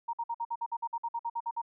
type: tone bursts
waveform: sine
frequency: 932.3 Hz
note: A#5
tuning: in tune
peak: -30 dBFS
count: 15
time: 0.08-1.617 s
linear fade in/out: 10 ms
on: 53 ms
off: 53 ms
effects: none